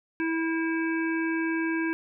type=harmonic tone with a mistuned harmonic; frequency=326.5 Hz; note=E4; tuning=17 cents flat; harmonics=1 / 3 / 5 / 7 / 8; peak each=-26 / -38 / -32 / -37 / -42 dBFS; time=0.2-1.93 s; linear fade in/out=0 ms; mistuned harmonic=5; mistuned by=-18 cents; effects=none